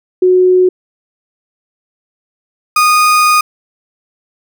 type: tone pair in turn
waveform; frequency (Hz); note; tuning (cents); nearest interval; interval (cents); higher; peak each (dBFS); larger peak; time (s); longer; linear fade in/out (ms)
sine / 35% pulse; 366.9 / 1234.1; F#4 / D#6; -15 / -15; octave + major sixth; 2100; second; -5; neither; 0.22-0.69 / 2.76-3.41; second; 5
effects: none